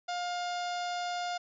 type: harmonic tone with a mistuned harmonic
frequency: 708 Hz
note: F5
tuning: 23 cents sharp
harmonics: 1 / 2 / 3 / 4 / 5 / 6 / 7 / 8 / 9 / 10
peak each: -33 / -41 / -47 / -48 / -45 / -49 / -47 / -54 / -56 / -55 dBFS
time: 0.08-1.38 s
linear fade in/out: 10 ms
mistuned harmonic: 6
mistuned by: +21 cents
effects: none